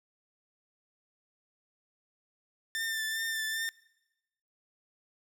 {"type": "tone with vibrato", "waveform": "sawtooth", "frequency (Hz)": 1784, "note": "A6", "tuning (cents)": 23, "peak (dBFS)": -28, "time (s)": [2.75, 3.69], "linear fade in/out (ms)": 0, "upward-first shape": "triangle", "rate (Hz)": 2.5, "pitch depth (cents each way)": 31, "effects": ["noise-tail reverb RT60 1.0 s tail -24 dB re dry"]}